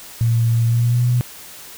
sine tone with pitch glide, 115.8 to 122.69 Hz, A#2 to B2, -11 to -11 cents, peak -13 dBFS, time 0.21-1.21 s, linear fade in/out 0 ms, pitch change +100 cents, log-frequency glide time 0.65-1.06 s, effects white hiss -38 dBFS RMS until 1.77 s

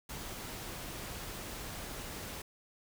pink noise, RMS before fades -43 dBFS, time 0.09-2.42 s, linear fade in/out 5 ms, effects none

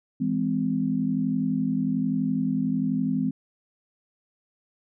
sine chord, E augmented, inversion none, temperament just, 164.81 / 206 / 257.5 Hz, E3 / G#3 / B#3, 0 / -14 / -28 cents, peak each -29 / -27 / -25 dBFS, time 0.2-3.31 s, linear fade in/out 10 ms, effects none

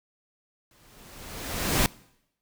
pink noise with exponential growth, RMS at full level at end -21 dBFS, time 0.71-1.86 s, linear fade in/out 1 ms, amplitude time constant 250 ms, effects noise-tail reverb RT60 0.8 s tail -23 dB re dry

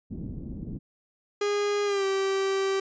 white low-pass noise, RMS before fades -36 dBFS, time 0.1-0.79 s, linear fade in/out 20 ms, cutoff 260 Hz, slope 24 dB/octave
45% pulse tone with pitch glide, 410.2 to 388.3 Hz, G#4 to G4, -21 to -16 cents, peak -24 dBFS, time 1.41-2.8 s, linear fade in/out 5 ms, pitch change -95 cents, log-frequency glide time 1.85-2.05 s
effects resampled to 16000 Hz

